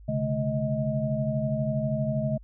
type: tone cluster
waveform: sine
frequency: 131.7 / 144.1 / 215.5 / 629 Hz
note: C3 / D3 / A3 / D#5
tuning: +12 / -33 / -36 / +19 cents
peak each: -30 dBFS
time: 0.08-2.38 s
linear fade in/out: 10 ms
effects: added 51 Hz sine -45 dBFS peak until 2.43 s